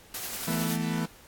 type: noise with tremolo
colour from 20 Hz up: white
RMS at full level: -34 dBFS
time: 0.14-0.76 s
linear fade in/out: 2 ms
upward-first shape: triangle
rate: 11 Hz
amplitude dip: 35%
type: chord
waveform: 40% pulse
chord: E suspended fourth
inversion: none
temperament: equal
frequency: 164.81 / 220 / 246.9 Hz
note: E3 / A3 / B3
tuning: 0 / 0 / 0 cents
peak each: -29 / -31 / -33 dBFS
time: 0.47-1.06 s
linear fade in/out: 10 ms
effects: pink hiss -54 dBFS RMS until 1.27 s + AAC 64 kbps